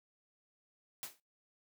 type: noise with exponential decay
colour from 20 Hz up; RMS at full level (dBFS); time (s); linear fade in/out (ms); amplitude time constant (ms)
white; -39; 1.03-1.2; 0; 35
effects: noise-tail reverb RT60 0.2 s tail -21 dB re dry + high-pass 150 Hz 12 dB/octave